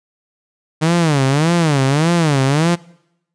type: tone with vibrato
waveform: sawtooth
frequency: 151.7 Hz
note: D#3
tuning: 44 cents flat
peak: -8 dBFS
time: 0.81-2.76 s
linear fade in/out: 20 ms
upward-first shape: sine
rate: 1.7 Hz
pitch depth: 230 cents each way
effects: noise-tail reverb RT60 0.8 s tail -23 dB re dry + resampled to 22050 Hz